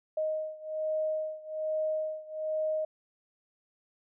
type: beating tone pair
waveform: sine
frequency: 623 / 624.2 Hz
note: D#5 / D#5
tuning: +2 / +5 cents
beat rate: 1.2 Hz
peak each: -32 / -34 dBFS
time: 0.17-2.85 s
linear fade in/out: 5 ms
effects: none